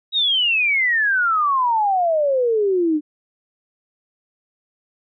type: exponential sweep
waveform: sine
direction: down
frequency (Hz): 3853 to 293.7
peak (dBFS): -15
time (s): 0.12-3.01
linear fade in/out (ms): 50
effects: none

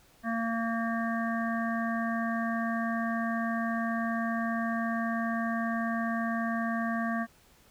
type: harmonic tone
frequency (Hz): 228.7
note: A#3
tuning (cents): -33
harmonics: 1 / 3 / 5 / 7 / 8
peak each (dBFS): -30 / -35 / -37 / -38 / -39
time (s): 0.23-7.27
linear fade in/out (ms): 50
effects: pink hiss -61 dBFS RMS until 7.7 s

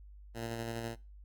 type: tone with tremolo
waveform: 10% pulse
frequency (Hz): 115.4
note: A#2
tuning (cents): -17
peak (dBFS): -28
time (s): 0.34-0.96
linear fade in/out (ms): 50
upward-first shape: square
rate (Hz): 12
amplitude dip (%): 25
effects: noise-tail reverb RT60 0.3 s tail -21 dB re dry + added 50 Hz sine -50 dBFS peak until 1.24 s

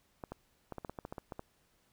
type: clicks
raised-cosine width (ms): 1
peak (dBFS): -27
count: 12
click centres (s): 0.238 / 0.32 / 0.723 / 0.783 / 0.848 / 0.896 / 0.988 / 1.051 / 1.125 / 1.182 / 1.322 / 1.394
effects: pink hiss -72 dBFS RMS until 1.92 s

